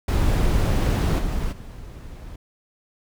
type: noise with level steps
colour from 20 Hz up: brown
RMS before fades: -19 / -25 / -38 dBFS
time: 0.08-2.36 s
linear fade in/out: 5 ms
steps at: 1.18 / 1.51 s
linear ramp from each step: 20 ms
effects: none